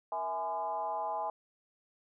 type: tone with frequency modulation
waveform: sine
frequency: 835 Hz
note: G#5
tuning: 9 cents sharp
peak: -32 dBFS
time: 0.12-1.3 s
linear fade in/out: 2 ms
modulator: 183 Hz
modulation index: 1.1
effects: none